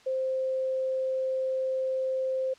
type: tone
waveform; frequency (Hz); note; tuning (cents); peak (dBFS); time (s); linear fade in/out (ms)
sine; 523.3; C5; 0; -26; 0.06-2.54; 10
effects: white hiss -57 dBFS RMS until 2.58 s + low-pass 5000 Hz 12 dB/octave

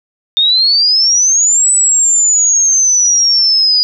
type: exponential two-way sweep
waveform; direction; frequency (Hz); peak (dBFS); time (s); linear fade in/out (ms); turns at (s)
sine; up then down; 3627 to 8000 to 4888; -7; 0.37-3.83; 0; 1.71
effects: none

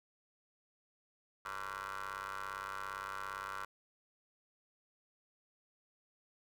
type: ring-modulated tone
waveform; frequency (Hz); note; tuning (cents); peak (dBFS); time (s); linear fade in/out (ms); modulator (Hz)
20% pulse; 97.5; G2; -9; -33; 1.45-3.65; 5; 1250
effects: none

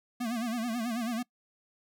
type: tone with vibrato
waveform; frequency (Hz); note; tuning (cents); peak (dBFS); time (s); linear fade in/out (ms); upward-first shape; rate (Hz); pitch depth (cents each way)
square; 233.1; A#3; 0; -31; 0.2-1.23; 10; sine; 9.2; 110
effects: noise-tail reverb RT60 0.1 s tail -22 dB re dry

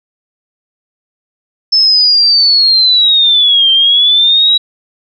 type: linear two-way sweep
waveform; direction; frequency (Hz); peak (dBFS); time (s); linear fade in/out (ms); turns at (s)
sine; down then up; 5280 to 3136 to 3887; -5; 1.72-4.58; 10; 3.71
effects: none

